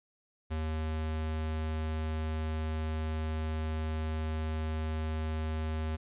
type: tone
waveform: square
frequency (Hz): 78.6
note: D#2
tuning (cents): +18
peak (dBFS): -32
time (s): 0.5-5.97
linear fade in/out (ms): 20
effects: resampled to 8000 Hz + 12-bit